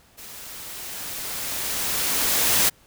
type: noise with level ramp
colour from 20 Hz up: white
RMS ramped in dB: -41 to -18 dBFS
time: 0.17-2.7 s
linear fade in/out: 20 ms
effects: pink hiss -56 dBFS RMS until 2.86 s